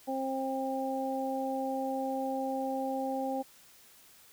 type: harmonic tone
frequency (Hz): 266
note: C4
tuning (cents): +29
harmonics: 1 / 2 / 3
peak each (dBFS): -35 / -35 / -35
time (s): 0.07-3.43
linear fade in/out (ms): 20
effects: white hiss -58 dBFS RMS until 4.32 s